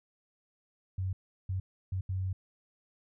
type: tone bursts at uneven times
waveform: sine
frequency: 94 Hz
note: F#2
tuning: 28 cents sharp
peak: -30 dBFS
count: 4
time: 0.98-1.13 / 1.49-1.6 / 1.92-2.01 / 2.09-2.33 s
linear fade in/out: 5 ms
effects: none